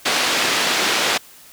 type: band-pass noise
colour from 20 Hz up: white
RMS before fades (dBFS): -19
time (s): 0.05-1.18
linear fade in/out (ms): 10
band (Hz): 240 to 4100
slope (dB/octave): 12
effects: white hiss -45 dBFS RMS until 1.52 s